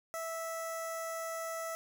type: tone with notch filter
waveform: 15% pulse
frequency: 656 Hz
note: E5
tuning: 9 cents flat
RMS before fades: -39 dBFS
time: 0.14-1.75 s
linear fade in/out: 0 ms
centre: 2900 Hz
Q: 0.76
effects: none